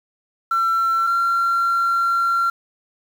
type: tone pair in turn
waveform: sine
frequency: 1349 / 1371 Hz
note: E6 / F6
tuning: +40 / -32 cents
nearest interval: unison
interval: 28 cents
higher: second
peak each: -14 dBFS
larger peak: neither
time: 0.51-1.07 / 1.07-2.5 s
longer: second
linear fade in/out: 5 ms
effects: tanh soft clip ceiling -14 dBFS + 7-bit